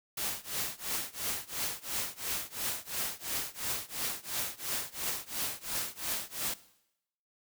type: noise with tremolo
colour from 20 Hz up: white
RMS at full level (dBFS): -32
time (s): 0.17-6.54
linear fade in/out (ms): 5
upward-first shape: triangle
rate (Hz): 2.9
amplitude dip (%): 100
effects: noise-tail reverb RT60 0.8 s tail -18 dB re dry